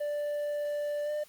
triangle tone with pitch glide, 587.3 to 598.9 Hz, D5 to D5, 0 to +34 cents, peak -28 dBFS, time 0-1.24 s, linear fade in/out 10 ms, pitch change +34 cents, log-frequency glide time 1.04-1.11 s, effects white hiss -58 dBFS RMS until 1.28 s + Opus 32 kbps

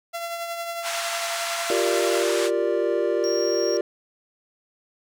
sawtooth tone with tremolo, 680 Hz, F5, 46 cents flat, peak -23 dBFS, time 0.13-2.24 s, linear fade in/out 20 ms, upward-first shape triangle, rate 11 Hz, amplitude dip 45%
pink band-pass noise, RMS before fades -30 dBFS, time 0.82-2.51 s, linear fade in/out 50 ms, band 930 to 9800 Hz, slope 24 dB/octave
triangle chord, G minor seventh, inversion third, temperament equal, 349.2 / 392 / 466.2 / 587.3 Hz, F4 / G4 / Bb4 / D5, 0 / 0 / 0 / 0 cents, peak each -24 dBFS, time 1.7-3.81 s, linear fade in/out 2 ms
triangle tone, 5588 Hz, F8, in tune, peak -28 dBFS, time 3.24-3.77 s, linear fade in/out 0 ms
effects none

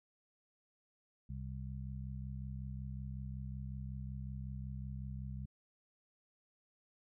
harmonic tone, 65.4 Hz, C2, in tune, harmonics 1 / 2 / 3, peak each -44 / -44 / -49 dBFS, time 1.29-5.46 s, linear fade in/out 10 ms, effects none

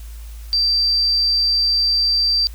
sine tone, 4686 Hz, D8, 5 cents flat, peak -14 dBFS, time 0.53-2.47 s, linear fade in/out 0 ms, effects added 55 Hz sine -31 dBFS peak until 2.54 s + white hiss -47 dBFS RMS until 2.54 s

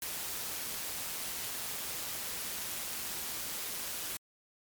white noise with amplitude modulation, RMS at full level -37 dBFS, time 0.02-4.17 s, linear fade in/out 2 ms, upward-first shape sine, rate 168 Hz, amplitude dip 30%, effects MP3 96 kbps

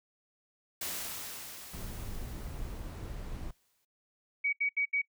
white noise with exponential decay, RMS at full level -36 dBFS, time 0.81-3.85 s, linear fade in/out 5 ms, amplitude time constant 660 ms
brown noise, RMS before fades -40 dBFS, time 1.73-3.51 s, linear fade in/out 5 ms
sine tone bursts, 2261 Hz, C#7, 34 cents sharp, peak -27 dBFS, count 4, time 4.44-5.018 s, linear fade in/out 10 ms, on 89 ms, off 74 ms
effects noise-tail reverb RT60 0.1 s tail -21 dB re dry

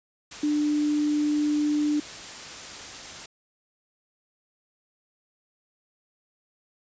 sine tone in noise, 297.4 Hz, D4, 22 cents sharp, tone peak -21 dBFS, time 0.43-2 s, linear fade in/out 5 ms, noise white, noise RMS -39 dBFS, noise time 0.31-3.26 s, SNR +15 dB, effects resampled to 16000 Hz

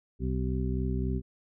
harmonic tone, 63.7 Hz, C2, 46 cents flat, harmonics 1 / 2 / 3 / 4 / 6, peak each -30 / -33 / -35 / -36 / -38 dBFS, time 0.19-1.22 s, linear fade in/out 50 ms, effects none

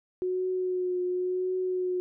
sine tone with vibrato, 365.5 Hz, F#4, 21 cents flat, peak -26 dBFS, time 0.22-2 s, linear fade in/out 0 ms, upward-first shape triangle, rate 0.93 Hz, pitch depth 26 cents each way, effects none

